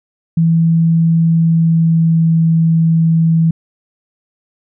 sine tone with pitch glide, 164.81 to 163.48 Hz, E3 to E3, 0 to -14 cents, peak -8 dBFS, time 0.37-3.51 s, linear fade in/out 5 ms, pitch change -14 cents, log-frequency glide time 1.23-2.36 s, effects none

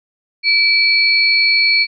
sine tone pair together, 2316 / 4368 Hz, D7 / C#8, -25 / -26 cents, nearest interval major seventh, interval 1099 cents, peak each -12 / -14 dBFS, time 0.43-1.87 s, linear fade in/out 50 ms, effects none

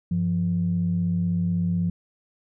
sine tone pair together, 97.3 / 173.37 Hz, G2 / F3, -12 / -12 cents, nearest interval minor seventh, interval 1000 cents, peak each -27 / -21 dBFS, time 0.11-1.9 s, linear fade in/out 5 ms, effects tanh soft clip ceiling -14 dBFS

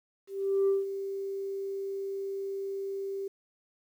sine tone with ADSR envelope, 392 Hz, G4, in tune, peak -20 dBFS, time 0.27-3.28 s, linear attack 410 ms, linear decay 170 ms, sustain -12 dB, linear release 6 ms, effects tanh soft clip ceiling -20 dBFS + 10-bit

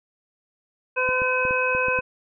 harmonic tone, 509 Hz, C5, 48 cents flat, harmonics 1 / 2 / 3 / 5, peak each -25 / -27 / -26 / -24 dBFS, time 0.96-2.01 s, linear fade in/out 20 ms
clicks, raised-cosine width 3 ms, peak -22 dBFS, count 7, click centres 1.09 / 1.219 / 1.452 / 1.509 / 1.75 / 1.884 / 1.989 s
effects none

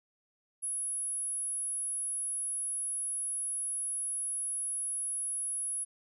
sine tone, 10700 Hz, E9, 25 cents sharp, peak -32 dBFS, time 0.62-5.85 s, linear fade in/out 20 ms, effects none

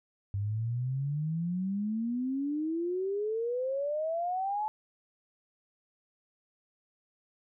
sine exponential sweep, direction up, 98 to 870 Hz, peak -29 dBFS, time 0.34-4.68 s, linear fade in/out 0 ms, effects none

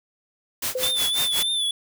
white noise with tremolo, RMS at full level -25 dBFS, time 0.62-1.43 s, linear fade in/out 5 ms, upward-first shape sine, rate 5.5 Hz, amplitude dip 95%
sine tone with exponential decay, 511 Hz, C5, 41 cents flat, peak -21 dBFS, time 0.75-1.08 s, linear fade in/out 5 ms, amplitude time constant 71 ms
square tone with vibrato, 3500 Hz, A7, 10 cents flat, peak -22 dBFS, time 0.83-1.71 s, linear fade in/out 2 ms, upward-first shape triangle, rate 3.3 Hz, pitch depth 67 cents each way
effects none

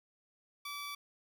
15% pulse tone, 1154 Hz, D6, 31 cents flat, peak -34 dBFS, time 0.65-0.95 s, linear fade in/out 5 ms, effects none

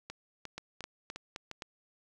two click trains, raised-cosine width 0.2 ms, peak -23 / -24 dBFS, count 5 / 5, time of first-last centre 0.58-1.622 / 0.1-1.513 s, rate 3.84 / 2.83 Hz, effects none

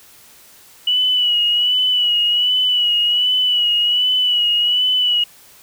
sine tone with vibrato, 2941 Hz, F#7, 11 cents flat, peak -13 dBFS, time 0.87-5.24 s, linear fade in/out 5 ms, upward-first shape sine, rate 1.3 Hz, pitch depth 41 cents each way, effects white hiss -46 dBFS RMS until 5.62 s

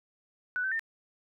sine tone with pitch steps, 1485 / 1541 / 1810 Hz, F#6 / G6 / A6, +6 / -30 / +48 cents, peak -28 dBFS, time 0.56-0.794 s, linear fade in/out 0 ms, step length 78 ms, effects none

